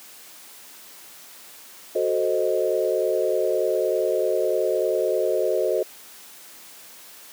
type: chord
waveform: sine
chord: F# diminished seventh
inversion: none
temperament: equal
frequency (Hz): 370 / 440 / 523.3 / 622.3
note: F#4 / A4 / C5 / Eb5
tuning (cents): 0 / 0 / 0 / 0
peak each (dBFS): -25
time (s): 1.95-5.83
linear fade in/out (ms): 5
effects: white hiss -45 dBFS RMS until 7.32 s + high-pass 200 Hz 12 dB/octave